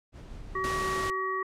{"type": "noise with tremolo", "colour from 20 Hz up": "brown", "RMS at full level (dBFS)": -42, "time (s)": [0.12, 0.9], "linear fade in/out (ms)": 50, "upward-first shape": "triangle", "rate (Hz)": 5.5, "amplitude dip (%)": 25}
{"type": "harmonic tone", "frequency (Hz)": 378.9, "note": "F#4", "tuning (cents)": 41, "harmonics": [1, 3, 5], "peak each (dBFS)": [-34, -30, -35], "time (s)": [0.55, 1.43], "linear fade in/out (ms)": 5}
{"type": "noise", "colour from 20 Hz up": "pink", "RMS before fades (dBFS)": -36, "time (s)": [0.64, 1.1], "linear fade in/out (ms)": 0}
{"effects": ["low-pass 9000 Hz 12 dB/octave"]}